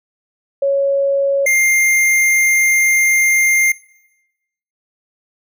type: tone pair in turn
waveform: sine / square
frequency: 554.4 / 2108 Hz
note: C#5 / C7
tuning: 0 / +12 cents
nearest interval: octave + major seventh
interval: 2312 cents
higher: second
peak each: -12 dBFS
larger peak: neither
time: 0.62-1.46 / 1.46-3.72 s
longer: second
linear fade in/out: 5 ms
effects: noise-tail reverb RT60 1.0 s tail -22 dB re dry